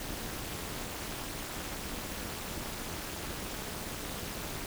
pink noise with amplitude modulation, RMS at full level -35 dBFS, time 0-4.66 s, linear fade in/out 2 ms, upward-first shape sine, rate 257 Hz, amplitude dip 95%, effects none

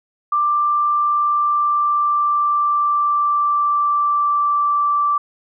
sine tone with pitch glide, 1181 to 1167.4 Hz, D6 to D6, +9 to -11 cents, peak -14 dBFS, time 0.32-5.18 s, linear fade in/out 5 ms, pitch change -20 cents, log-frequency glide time 0.93-4.84 s, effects none

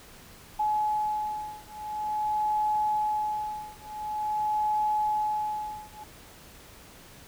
sine beating tone pair, 849 / 849.47 Hz, G#5 / G#5, +38 / +39 cents, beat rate 0.47 Hz, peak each -29 dBFS, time 0.59-6.04 s, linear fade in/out 10 ms, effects pink hiss -50 dBFS RMS until 7.27 s

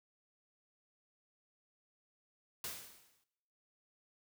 white noise with exponential decay, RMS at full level -40 dBFS, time 2.64-3.24 s, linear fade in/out 2 ms, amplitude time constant 130 ms, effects noise-tail reverb RT60 1.0 s tail -22 dB re dry

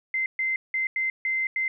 sine tone bursts at uneven times, 2075 Hz, C7, 15 cents flat, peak -23 dBFS, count 6, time 0.14-0.26 / 0.39-0.56 / 0.74-0.87 / 0.96-1.1 / 1.25-1.47 / 1.56-1.68 s, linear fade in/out 2 ms, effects none

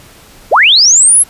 sine linear sweep, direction up, 329.3 to 11175 Hz, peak -3 dBFS, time 0.51-1.24 s, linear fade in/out 20 ms, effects pink hiss -39 dBFS RMS until 1.29 s + resampled to 32000 Hz

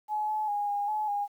sine tone with pitch steps, 849 / 857 / 822 / 815 / 853 / 816 Hz, G#5 / A5 / G#5 / G#5 / G#5 / G#5, +38 / -46 / -18 / -33 / +46 / -31 cents, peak -27 dBFS, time 0.08-1.28 s, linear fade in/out 50 ms, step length 200 ms, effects 10-bit

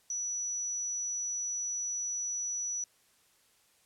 sine tone, 5900 Hz, F#8, 6 cents flat, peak -32 dBFS, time 0.1-2.84 s, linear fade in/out 2 ms, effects white hiss -67 dBFS RMS until 3.85 s + low-pass 12000 Hz 12 dB/octave

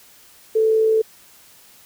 sine tone with amplitude modulation, 440.8 Hz, A4, 3 cents sharp, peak -12 dBFS, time 0.55-1.02 s, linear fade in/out 10 ms, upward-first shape sine, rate 61.5 Hz, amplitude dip 30%, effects white hiss -49 dBFS RMS until 1.85 s

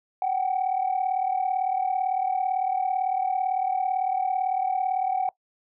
sine tone pair together, 746.1 / 784 Hz, F#5 / G5, +14 / 0 cents, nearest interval minor second, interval 86 cents, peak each -23 / -26 dBFS, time 0.22-5.29 s, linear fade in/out 2 ms, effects noise-tail reverb RT60 0.1 s tail -21 dB re dry + tanh soft clip ceiling -17 dBFS

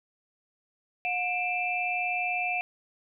sine tone cluster, 721 / 2372 / 2636 Hz, F#5 / D7 / E7, -45 / +17 / -1 cents, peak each -31 dBFS, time 1.05-2.61 s, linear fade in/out 0 ms, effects none

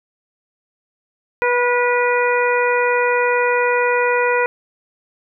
harmonic tone with a mistuned harmonic, 488.7 Hz, B4, 18 cents flat, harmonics 1 / 2 / 3 / 4 / 5, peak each -17 / -20 / -22 / -23 / -24 dBFS, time 1.42-4.46 s, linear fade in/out 0 ms, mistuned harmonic 3, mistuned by -18 cents, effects none

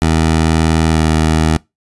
15% pulse tone with pitch glide, 80.3 to 79.06 Hz, E2 to D#2, -45 to +28 cents, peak -4 dBFS, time 0.02-1.57 s, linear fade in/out 0 ms, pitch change -27 cents, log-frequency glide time 0.91-0.97 s, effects noise-tail reverb RT60 0.2 s tail -23 dB re dry + resampled to 24000 Hz

